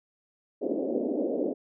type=band-pass noise; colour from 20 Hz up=pink; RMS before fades=-29 dBFS; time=0.61-1.54 s; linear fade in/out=20 ms; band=240 to 590 Hz; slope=48 dB/octave; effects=none